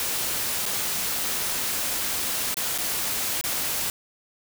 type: noise with dropouts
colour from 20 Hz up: white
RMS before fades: -27 dBFS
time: 0-3.9 s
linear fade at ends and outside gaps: 1 ms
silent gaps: 0.656-0.662 / 2.543-2.569 / 2.778-2.784 / 3.412-3.439 s
effects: none